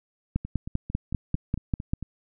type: two click trains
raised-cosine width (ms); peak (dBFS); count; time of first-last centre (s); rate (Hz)
5; -12 / -21; 9 / 8; 0.36-1.935 / 0.45-2.027; 5.08 / 4.44
effects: none